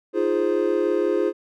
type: chord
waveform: triangle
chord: F minor seventh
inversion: third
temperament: equal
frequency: 311.1 / 349.2 / 415.3 / 523.3 Hz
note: Eb4 / F4 / Ab4 / C5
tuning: 0 / 0 / 0 / 0 cents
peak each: -26 / -21 / -21 / -24 dBFS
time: 0.13-1.33 s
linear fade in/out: 50 ms
effects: none